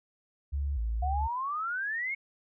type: tone with vibrato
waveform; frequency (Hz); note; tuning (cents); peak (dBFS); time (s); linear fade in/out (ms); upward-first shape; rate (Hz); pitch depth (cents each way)
sine; 62.9; B1; +32; -28; 0.52-1.28; 20; square; 2; 200
type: exponential sweep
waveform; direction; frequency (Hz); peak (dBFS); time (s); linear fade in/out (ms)
sine; up; 708 to 2216; -30; 1.02-2.15; 10
effects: none